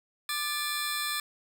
20% pulse tone cluster, 1190 / 1744 / 4100 Hz, D6 / A6 / C8, +22 / -16 / -36 cents, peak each -29 dBFS, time 0.29-1.2 s, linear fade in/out 2 ms, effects none

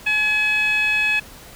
15% pulse tone with band-pass filter, 850 Hz, G#5, 40 cents sharp, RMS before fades -19 dBFS, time 0.06-1.2 s, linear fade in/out 10 ms, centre 2300 Hz, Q 6.8, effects pink hiss -42 dBFS RMS until 1.55 s

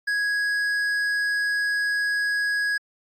sine tone with tanh clipping, 1661.2 Hz, G#6, in tune, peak -23 dBFS, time 0.07-2.78 s, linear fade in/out 10 ms, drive 9 dB, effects AAC 64 kbps

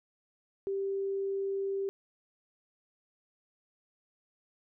sine tone, 392 Hz, G4, in tune, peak -30 dBFS, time 0.67-1.89 s, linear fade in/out 0 ms, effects none

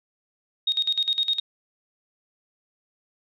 sine tone with tremolo, 3729 Hz, A#7, in tune, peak -19 dBFS, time 0.67-1.4 s, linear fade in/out 5 ms, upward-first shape square, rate 9.8 Hz, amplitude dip 80%, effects none

